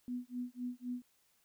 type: tone with tremolo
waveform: sine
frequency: 246.9 Hz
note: B3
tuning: in tune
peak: -35 dBFS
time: 0.08-1.02 s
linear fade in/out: 0 ms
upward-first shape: sine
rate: 3.9 Hz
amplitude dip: 100%
effects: white hiss -73 dBFS RMS until 1.44 s